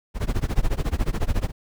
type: noise with tremolo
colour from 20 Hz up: brown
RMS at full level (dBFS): -19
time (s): 0.14-1.52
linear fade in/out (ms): 50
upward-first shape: sine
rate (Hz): 14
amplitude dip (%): 95
effects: none